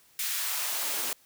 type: noise with high-pass filter sweep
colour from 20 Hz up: white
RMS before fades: -31 dBFS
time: 0.19-1.13 s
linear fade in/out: 2 ms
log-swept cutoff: 2100 to 260 Hz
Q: 1
effects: white hiss -61 dBFS RMS until 1.25 s